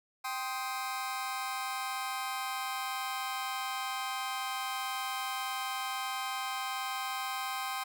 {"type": "chord", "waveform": "sawtooth", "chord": "C minor", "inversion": "second", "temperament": "just", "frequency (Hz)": [784.9, 1046.5, 1255.8], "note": ["G5", "C6", "Eb6"], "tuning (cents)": [2, 0, 16], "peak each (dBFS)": [-34, -34, -37], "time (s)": [0.24, 7.84], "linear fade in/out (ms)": 10, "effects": []}